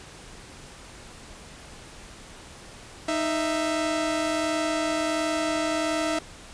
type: tone pair together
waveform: sawtooth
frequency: 311.1 / 663.6 Hz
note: D#4 / E5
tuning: 0 / +11 cents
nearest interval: octave + minor second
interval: 1311 cents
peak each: -23 dBFS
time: 3.08-6.19 s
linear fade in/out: 5 ms
effects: pink hiss -45 dBFS RMS until 6.53 s + resampled to 22050 Hz